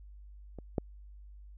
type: clicks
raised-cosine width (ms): 2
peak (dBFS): -30 / -16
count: 2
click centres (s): 0.587 / 0.782
effects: added 50 Hz sine -48 dBFS peak until 1.57 s